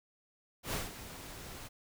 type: noise with ADSR envelope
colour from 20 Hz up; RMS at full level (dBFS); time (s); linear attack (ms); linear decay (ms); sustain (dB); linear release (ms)
pink; -35; 0.63-1.69; 97; 170; -12; 23
effects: none